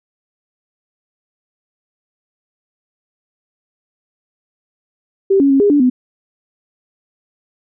sine tone with pitch steps, 389.8 / 278.2 / 272.3 / 408.3 / 290 / 252.1 Hz, G4 / C#4 / C#4 / G#4 / D4 / B3, -10 / +6 / -31 / -29 / -22 / +36 cents, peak -8 dBFS, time 5.3-5.9 s, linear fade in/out 10 ms, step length 100 ms, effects none

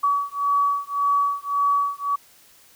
sine beating tone pair, 1136 / 1137.8 Hz, C#6 / C#6, +42 / +45 cents, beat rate 1.8 Hz, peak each -22 dBFS, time 0.03-2.16 s, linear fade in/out 10 ms, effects white hiss -53 dBFS RMS until 2.75 s

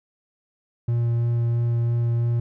triangle tone with vibrato, 117.9 Hz, A#2, 20 cents sharp, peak -17 dBFS, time 0.88-2.4 s, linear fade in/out 5 ms, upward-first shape sine, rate 3 Hz, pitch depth 8 cents each way, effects none

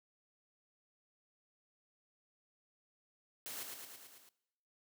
white noise with echo, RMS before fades -45 dBFS, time 3.46-3.63 s, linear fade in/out 0 ms, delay 110 ms, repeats 6, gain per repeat -3 dB, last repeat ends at 4.29 s, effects noise-tail reverb RT60 0.9 s tail -21 dB re dry + high-pass 150 Hz 12 dB/octave

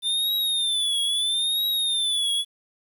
square tone with vibrato, 3573 Hz, A7, 26 cents sharp, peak -22 dBFS, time 0.02-2.45 s, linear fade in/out 50 ms, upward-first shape triangle, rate 0.76 Hz, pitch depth 130 cents each way, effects 9-bit

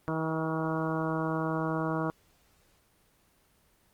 harmonic tone with a mistuned harmonic, 160 Hz, D#3, 49 cents sharp, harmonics 1 / 2 / 3 / 4 / 5 / 6 / 7 / 8 / 9, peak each -33 / -33 / -37 / -37 / -41 / -40 / -38 / -43 / -41 dBFS, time 0.08-2.1 s, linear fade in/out 0 ms, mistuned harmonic 9, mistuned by -24 cents, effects pink hiss -66 dBFS RMS until 3.93 s + Opus 24 kbps

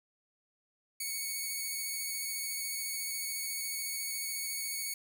5% pulse tone with vibrato, 2224 Hz, C#7, 5 cents sharp, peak -25 dBFS, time 1-4.94 s, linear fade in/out 5 ms, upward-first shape square, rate 14 Hz, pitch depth 10 cents each way, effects 11-bit

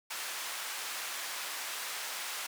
pink band-pass noise, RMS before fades -39 dBFS, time 0.1-2.47 s, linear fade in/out 10 ms, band 1100 to 16000 Hz, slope 12 dB/octave, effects none

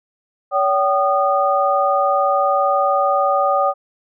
sine tone cluster, 567 / 768 / 1226 Hz, C#5 / G5 / D#6, +39 / -36 / -26 cents, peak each -18 dBFS, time 0.51-3.74 s, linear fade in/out 50 ms, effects none

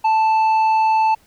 sine tone with tanh clipping, 880 Hz, A5, in tune, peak -14 dBFS, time 0.04-1.15 s, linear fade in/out 10 ms, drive 6 dB, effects pink hiss -55 dBFS RMS until 1.26 s

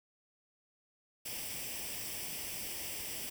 white noise with comb filter, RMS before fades -41 dBFS, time 1.25-3.3 s, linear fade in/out 10 ms, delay 0.37 ms, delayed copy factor +0.65, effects none

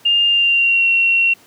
sine tone with pitch glide, 2811 to 2733 Hz, F7 to F7, +11 to -38 cents, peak -11 dBFS, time 0.05-1.34 s, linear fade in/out 10 ms, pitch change -49 cents, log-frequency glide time 0.26-0.87 s, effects pink hiss -48 dBFS RMS until 1.46 s + high-pass 150 Hz 12 dB/octave

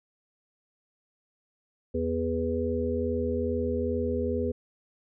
harmonic tone with a mistuned harmonic, 82.4 Hz, E2, in tune, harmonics 1 / 3 / 5 / 6, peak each -32 / -31 / -31 / -31 dBFS, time 1.94-4.52 s, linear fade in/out 10 ms, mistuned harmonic 3, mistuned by -16 cents, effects none

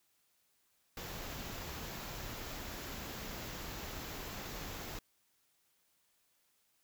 pink band-stop noise, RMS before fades -44 dBFS, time 0.97-4.99 s, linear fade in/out 2 ms, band 7700 to 11000 Hz, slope 96 dB/octave, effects white hiss -75 dBFS RMS until 6.83 s

